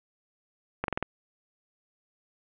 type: slowing click train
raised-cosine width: 0.5 ms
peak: -13 dBFS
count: 5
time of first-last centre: 0.84-1.026 s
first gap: 42 ms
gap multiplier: 1.07
effects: resampled to 8000 Hz + 7-bit